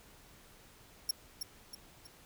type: tone with echo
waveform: 25% pulse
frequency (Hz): 5530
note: F8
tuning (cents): -18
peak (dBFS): -23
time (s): 1.09-1.11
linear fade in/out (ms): 5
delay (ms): 320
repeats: 3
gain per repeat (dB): -7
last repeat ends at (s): 2.07
effects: pink hiss -59 dBFS RMS until 2.25 s